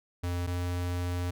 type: tone pair in turn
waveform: square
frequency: 88 / 88.61 Hz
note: F2 / F2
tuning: +14 / +26 cents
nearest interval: unison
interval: 12 cents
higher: second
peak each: -30 / -30 dBFS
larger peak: neither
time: 0.23-0.47 / 0.47-1.31 s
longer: second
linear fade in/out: 10 ms
effects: none